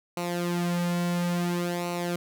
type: tone with flanger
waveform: sawtooth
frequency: 174.61 Hz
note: F3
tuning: in tune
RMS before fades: -28 dBFS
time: 0.17-2.16 s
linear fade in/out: 2 ms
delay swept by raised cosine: 0.59 to 3.29 ms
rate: 0.58 Hz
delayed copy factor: -0.7
effects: none